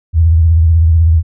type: tone with vibrato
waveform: sine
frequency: 81.8 Hz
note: E2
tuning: 13 cents flat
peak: -5 dBFS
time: 0.13-1.23 s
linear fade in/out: 50 ms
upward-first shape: triangle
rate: 16 Hz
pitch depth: 110 cents each way
effects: none